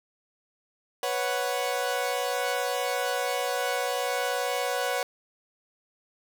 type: chord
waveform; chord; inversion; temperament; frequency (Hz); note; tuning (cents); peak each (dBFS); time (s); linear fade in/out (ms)
sawtooth; B suspended second; none; equal; 493.9 / 554.4 / 740; B4 / C#5 / F#5; 0 / 0 / 0; -27; 1.03-5.03; 2
effects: none